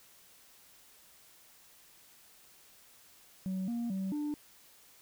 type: tone with pitch steps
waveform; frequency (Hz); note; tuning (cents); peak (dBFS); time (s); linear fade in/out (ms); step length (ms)
sine; 188.1 / 235.8 / 191.4 / 296.2; F#3 / A#3 / G3 / D4; +29 / +20 / -41 / +15; -30; 3.46-4.34; 0; 220
effects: tanh soft clip ceiling -31 dBFS + white hiss -60 dBFS RMS until 5.01 s